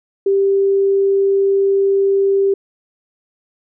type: tone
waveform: sine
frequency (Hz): 393.1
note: G4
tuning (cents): +5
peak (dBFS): -11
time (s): 0.26-2.54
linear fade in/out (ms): 5
effects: none